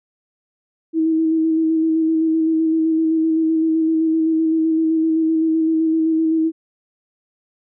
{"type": "tone with vibrato", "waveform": "sine", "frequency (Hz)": 321.1, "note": "E4", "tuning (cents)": -45, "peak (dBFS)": -14, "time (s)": [0.93, 6.52], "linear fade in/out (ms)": 50, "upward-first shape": "square", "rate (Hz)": 7.8, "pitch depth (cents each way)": 16, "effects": []}